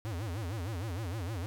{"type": "tone with vibrato", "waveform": "square", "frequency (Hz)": 98, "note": "G2", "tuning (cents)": 0, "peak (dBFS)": -35, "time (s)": [0.05, 1.46], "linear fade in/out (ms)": 0, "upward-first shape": "sine", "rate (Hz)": 6.5, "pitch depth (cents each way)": 290, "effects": []}